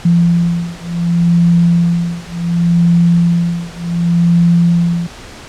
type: beating tone pair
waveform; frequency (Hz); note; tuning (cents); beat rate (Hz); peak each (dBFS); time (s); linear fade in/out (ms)
sine; 170.8 / 171.48; F3 / F3; -38 / -31; 0.68; -12; 0.05-5.07; 5
effects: pink hiss -33 dBFS RMS until 5.48 s + low-pass 7000 Hz 12 dB/octave